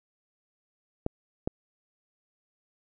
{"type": "clicks", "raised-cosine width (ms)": 2, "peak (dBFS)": -14, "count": 2, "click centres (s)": [1.064, 1.475], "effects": []}